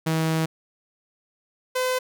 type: tone pair in turn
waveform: sawtooth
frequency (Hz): 160.5 / 509.6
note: E3 / C5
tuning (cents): -46 / -46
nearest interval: octave + minor sixth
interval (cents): 2000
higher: second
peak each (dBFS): -17 / -18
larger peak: first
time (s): 0.06-0.46 / 1.75-1.99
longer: first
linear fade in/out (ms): 10
effects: none